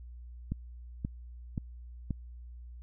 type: click train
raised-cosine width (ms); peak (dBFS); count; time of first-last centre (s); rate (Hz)
5; -20; 4; 0.52-2.107; 1.89
effects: added 60 Hz sine -44 dBFS peak until 2.82 s